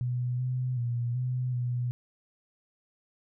sine tone with pitch steps, 123.7 / 126.9 / 119.7 / 126.2 / 122.8 Hz, B2 / B2 / A#2 / B2 / B2, +3 / +47 / +46 / +38 / -9 cents, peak -27 dBFS, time 0.01-1.91 s, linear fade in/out 0 ms, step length 380 ms, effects none

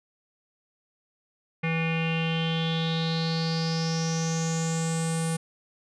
square tone with low-pass filter sweep, 163.3 Hz, E3, 16 cents flat, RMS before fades -27 dBFS, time 1.63-5.37 s, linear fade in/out 10 ms, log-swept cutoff 2300 to 9400 Hz, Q 7.5, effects none

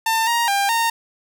sawtooth tone with pitch steps, 898 / 938 / 798 / 920 Hz, A5 / A#5 / G5 / A#5, +35 / +11 / +31 / -23 cents, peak -13 dBFS, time 0.06-0.9 s, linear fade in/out 5 ms, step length 210 ms, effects none

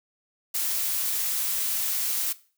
blue noise, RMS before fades -27 dBFS, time 0.54-2.33 s, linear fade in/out 10 ms, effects noise-tail reverb RT60 0.4 s tail -18 dB re dry

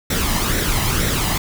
pink noise with flanger, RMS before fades -19 dBFS, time 0.1-1.38 s, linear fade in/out 5 ms, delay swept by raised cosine 0.52 to 1.03 ms, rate 2.1 Hz, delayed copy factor +0.55, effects none

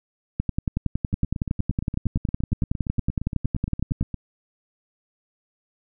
two click trains, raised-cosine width 5 ms, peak -10 / -16 dBFS, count 40 / 27, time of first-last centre 0.4-4.011 / 1.13-4.143 s, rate 10.8 / 8.63 Hz, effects none

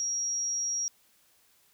sine tone, 5660 Hz, F8, 22 cents sharp, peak -28 dBFS, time 0-0.88 s, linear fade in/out 0 ms, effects white hiss -65 dBFS RMS until 1.73 s

